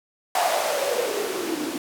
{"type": "noise with band-pass filter sweep", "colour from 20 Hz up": "blue", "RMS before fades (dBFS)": -25, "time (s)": [0.35, 1.78], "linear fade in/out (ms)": 2, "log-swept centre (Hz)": [750, 280], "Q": 7.5, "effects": []}